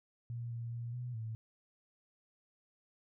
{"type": "tone with pitch steps", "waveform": "sine", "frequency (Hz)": [118.4, 117, 118.1, 123.1, 111.7], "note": ["A#2", "A#2", "A#2", "B2", "A2"], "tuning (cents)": [27, 7, 23, -5, 27], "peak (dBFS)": -38, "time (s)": [0.3, 1.35], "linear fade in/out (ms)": 0, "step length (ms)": 210, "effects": []}